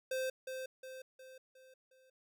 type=tone with echo; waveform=square; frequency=520 Hz; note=C5; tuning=11 cents flat; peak=-35 dBFS; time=0.11-0.3 s; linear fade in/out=5 ms; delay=360 ms; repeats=5; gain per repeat=-6 dB; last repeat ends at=2.1 s; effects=none